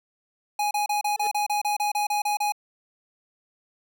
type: tone bursts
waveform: square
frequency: 830.6 Hz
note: G#5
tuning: in tune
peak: -23 dBFS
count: 13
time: 0.59-2.522 s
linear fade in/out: 5 ms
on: 120 ms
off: 31 ms
type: tone with exponential growth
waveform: 40% pulse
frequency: 440 Hz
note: A4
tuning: in tune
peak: -32 dBFS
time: 1.15-1.27 s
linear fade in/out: 1 ms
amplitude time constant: 26 ms
effects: none